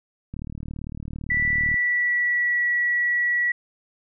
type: click train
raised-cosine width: 5 ms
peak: -21 dBFS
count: 54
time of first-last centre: 0.34-1.742 s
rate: 37.8 Hz
type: tone with pitch glide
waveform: sine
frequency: 1966 to 1936.7 Hz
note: B6 to B6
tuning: -8 to -34 cents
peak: -19 dBFS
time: 1.3-3.52 s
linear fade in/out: 5 ms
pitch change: -26 cents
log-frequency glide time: 1.48-2.68 s
effects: none